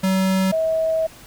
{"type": "tone pair in turn", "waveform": ["square", "sine"], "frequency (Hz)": [189.7, 643.6], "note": ["F#3", "E5"], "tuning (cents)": [43, -42], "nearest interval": "octave + major sixth", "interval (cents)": 2115, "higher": "second", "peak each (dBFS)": -17, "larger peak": "neither", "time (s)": [[0.03, 0.52], [0.52, 1.07]], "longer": "second", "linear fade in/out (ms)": 10, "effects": ["pink hiss -44 dBFS RMS until 1.26 s"]}